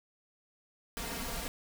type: noise with comb filter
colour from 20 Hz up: pink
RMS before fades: -38 dBFS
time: 0.97-1.48 s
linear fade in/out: 0 ms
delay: 4.3 ms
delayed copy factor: +0.75
effects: none